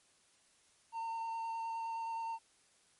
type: tone with vibrato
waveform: triangle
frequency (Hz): 910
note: A#5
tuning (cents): -42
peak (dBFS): -35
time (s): 0.92-2.39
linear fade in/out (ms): 50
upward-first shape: square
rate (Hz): 9.6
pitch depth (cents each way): 9
effects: white hiss -69 dBFS RMS until 2.99 s + MP3 48 kbps